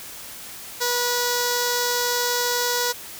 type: tone with notch filter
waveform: 5% pulse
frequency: 486 Hz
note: B4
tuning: 28 cents flat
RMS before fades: -23 dBFS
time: 0.8-2.93 s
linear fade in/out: 20 ms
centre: 2600 Hz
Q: 1
effects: white hiss -38 dBFS RMS until 3.19 s